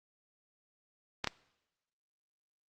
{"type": "clicks", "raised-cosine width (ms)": 0.2, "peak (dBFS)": -13, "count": 2, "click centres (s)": [1.244, 1.273], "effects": ["noise-tail reverb RT60 0.9 s tail -21 dB re dry", "Opus 32 kbps"]}